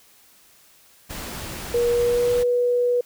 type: noise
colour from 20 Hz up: pink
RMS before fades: -33 dBFS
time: 1.09-2.44 s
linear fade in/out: 20 ms
type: tone with pitch glide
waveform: sine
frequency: 476.7 to 488.1 Hz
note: A#4 to B4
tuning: +39 to -20 cents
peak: -17 dBFS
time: 1.74-3.01 s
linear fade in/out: 5 ms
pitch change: +41 cents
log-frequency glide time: 1.9-2.41 s
effects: white hiss -54 dBFS RMS until 3.05 s